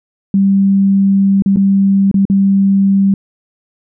sine tone with dropouts, 196 Hz, G3, in tune, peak -7 dBFS, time 0.34-3.14 s, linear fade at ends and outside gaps 2 ms, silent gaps 1.422-1.46 / 1.561-1.57 / 2.114-2.142 / 2.253-2.299 s, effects none

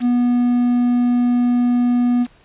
triangle tone with quantisation, 243.7 Hz, B3, 23 cents flat, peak -11 dBFS, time 0-2.27 s, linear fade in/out 50 ms, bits 6, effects pink hiss -52 dBFS RMS until 2.44 s + resampled to 8000 Hz

